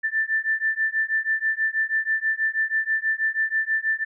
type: beating tone pair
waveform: sine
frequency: 1768 / 1774.2 Hz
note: A6 / A6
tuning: +8 / +14 cents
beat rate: 6.2 Hz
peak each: -24 dBFS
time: 0.03-4.05 s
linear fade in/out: 20 ms
effects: none